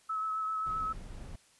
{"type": "tone with vibrato", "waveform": "sine", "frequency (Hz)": 1294, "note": "E6", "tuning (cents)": -32, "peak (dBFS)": -31, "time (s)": [0.09, 0.93], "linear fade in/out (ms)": 10, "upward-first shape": "sine", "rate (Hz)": 7.6, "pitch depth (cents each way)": 19}
{"type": "noise", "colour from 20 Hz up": "brown", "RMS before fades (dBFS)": -44, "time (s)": [0.66, 1.36], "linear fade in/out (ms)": 5}
{"effects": ["white hiss -64 dBFS RMS until 1.59 s", "resampled to 24000 Hz"]}